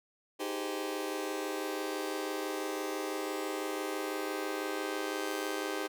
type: chord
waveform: sawtooth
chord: Ab major seventh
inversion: second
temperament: just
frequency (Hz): 311.5 / 389.3 / 415.3 / 519.1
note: Eb4 / G4 / Ab4 / C5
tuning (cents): +2 / -12 / 0 / -14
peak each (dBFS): -35 / -34 / -38 / -37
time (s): 0.39-5.88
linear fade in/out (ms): 20
effects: none